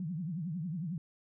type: tone with vibrato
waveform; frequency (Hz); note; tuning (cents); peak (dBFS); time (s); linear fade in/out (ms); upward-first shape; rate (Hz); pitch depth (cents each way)
sine; 168.3; E3; +36; -34; 0-0.98; 2; triangle; 11; 260
effects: none